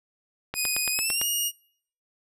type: click train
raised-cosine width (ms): 0.3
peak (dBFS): -14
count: 7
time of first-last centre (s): 0.54-1.215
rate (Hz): 8.89
type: tone with pitch glide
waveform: 10% pulse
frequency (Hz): 2493 to 2864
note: D#7 to F7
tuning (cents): +3 to +43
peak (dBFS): -16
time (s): 0.54-1.52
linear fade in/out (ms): 50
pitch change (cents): +240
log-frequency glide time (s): 0.92-1.24
effects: noise-tail reverb RT60 0.6 s tail -26 dB re dry + resampled to 32000 Hz